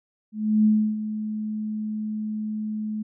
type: tone with ADSR envelope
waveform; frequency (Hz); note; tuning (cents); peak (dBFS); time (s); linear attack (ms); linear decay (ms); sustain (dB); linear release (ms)
sine; 214.5; A3; -44; -14; 0.32-3.03; 330; 310; -12; 12
effects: none